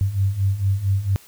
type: beating tone pair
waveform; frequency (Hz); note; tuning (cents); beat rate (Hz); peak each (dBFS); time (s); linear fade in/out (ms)
sine; 95 / 99.4; F#2 / G2; +46 / +25; 4.4; -23 / -19; 0.01-1.16; 0
effects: white hiss -49 dBFS RMS until 1.27 s